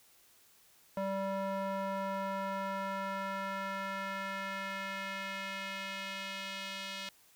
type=tone with band-pass filter sweep; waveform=square; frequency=194.5 Hz; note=G3; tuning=13 cents flat; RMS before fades=-38 dBFS; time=0.97-7.09 s; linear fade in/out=2 ms; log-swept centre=690 to 3400 Hz; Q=1.4; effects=white hiss -64 dBFS RMS until 7.35 s